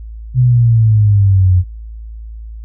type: exponential sweep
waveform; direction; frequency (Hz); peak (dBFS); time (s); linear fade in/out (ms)
sine; down; 128.3 to 88.5; -6; 0.34-1.64; 50
effects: added 55 Hz sine -26 dBFS peak until 2.64 s